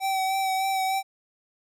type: tone with vibrato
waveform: square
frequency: 767 Hz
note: G5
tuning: 38 cents flat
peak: -24 dBFS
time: 0-1.03 s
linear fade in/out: 50 ms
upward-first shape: sine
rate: 3.3 Hz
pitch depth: 21 cents each way
effects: none